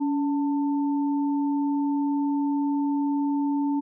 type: tone pair together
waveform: sine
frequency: 283.4 / 891 Hz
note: C#4 / A5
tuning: +38 / +22 cents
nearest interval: octave + minor sixth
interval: 1984 cents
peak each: -22 / -33 dBFS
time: 0-3.81 s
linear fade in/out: 20 ms
effects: none